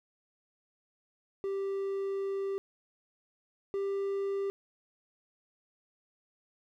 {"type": "tone pair in turn", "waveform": "triangle", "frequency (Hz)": [392, 395], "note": ["G4", "G4"], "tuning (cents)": [0, 13], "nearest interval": "unison", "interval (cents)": 13, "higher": "second", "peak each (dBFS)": [-29, -28], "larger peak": "second", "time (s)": [[1.44, 2.58], [3.74, 4.5]], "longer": "first", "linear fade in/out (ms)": 0, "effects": []}